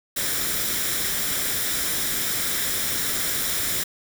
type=noise with comb filter; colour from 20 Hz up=white; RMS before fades=-25 dBFS; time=0.16-3.84 s; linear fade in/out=10 ms; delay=0.55 ms; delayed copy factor=+0.5; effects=none